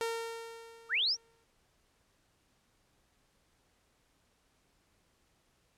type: tone with exponential decay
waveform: sawtooth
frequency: 458.4 Hz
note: A#4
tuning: 29 cents flat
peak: -27 dBFS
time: 0.01-1.44 s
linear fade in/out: 0 ms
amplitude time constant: 310 ms
type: linear sweep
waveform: sine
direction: up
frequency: 1167 to 5890 Hz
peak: -27 dBFS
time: 0.89-1.17 s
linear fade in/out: 50 ms
effects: pink hiss -72 dBFS RMS until 5.77 s + low-pass 11000 Hz 12 dB/octave